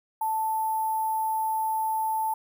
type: tone with sample-and-hold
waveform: sine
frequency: 880 Hz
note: A5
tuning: in tune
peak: -24 dBFS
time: 0.21-2.34 s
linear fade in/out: 5 ms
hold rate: 11025 Hz
effects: none